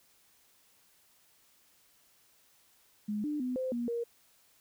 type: tone with pitch steps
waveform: sine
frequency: 209.5 / 297.8 / 252.1 / 517 / 238.6 / 470 Hz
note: G#3 / D4 / B3 / C5 / A#3 / A#4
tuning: +15 / +24 / +36 / -21 / +41 / +14 cents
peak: -31 dBFS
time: 3.08-4.04 s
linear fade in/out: 10 ms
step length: 160 ms
effects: white hiss -66 dBFS RMS until 4.6 s